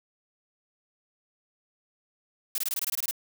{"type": "noise bursts", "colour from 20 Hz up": "blue", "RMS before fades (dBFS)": -29, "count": 11, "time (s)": [2.55, 3.111], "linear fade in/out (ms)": 2, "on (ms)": 31, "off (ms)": 22, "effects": []}